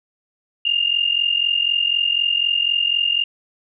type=tone pair together; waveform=sine; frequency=2794 / 2838 Hz; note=F7 / F7; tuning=0 / +27 cents; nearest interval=unison; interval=27 cents; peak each=-19 dBFS; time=0.65-3.24 s; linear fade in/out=5 ms; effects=none